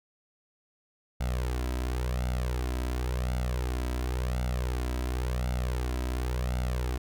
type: tone with flanger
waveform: sawtooth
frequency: 62.1 Hz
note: B1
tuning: 10 cents sharp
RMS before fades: -30 dBFS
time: 1.2-6.98 s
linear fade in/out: 10 ms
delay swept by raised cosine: 1.4 to 3.1 ms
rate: 0.93 Hz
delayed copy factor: +0.7
effects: none